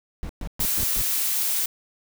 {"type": "noise bursts", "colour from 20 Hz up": "brown", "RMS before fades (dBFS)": -30, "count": 5, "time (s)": [0.23, 1.02], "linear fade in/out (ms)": 0, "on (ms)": 62, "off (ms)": 120}
{"type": "noise", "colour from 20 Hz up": "blue", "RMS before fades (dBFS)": -24, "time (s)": [0.6, 1.66], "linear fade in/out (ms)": 5}
{"effects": []}